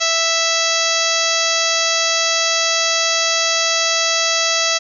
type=harmonic tone; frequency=659.3 Hz; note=E5; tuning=in tune; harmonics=1 / 2 / 3 / 4 / 5 / 6 / 7 / 8 / 9 / 10; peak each=-24 / -24 / -24 / -24 / -24 / -24 / -24 / -24 / -24 / -24 dBFS; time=0-4.79 s; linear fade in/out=20 ms; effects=none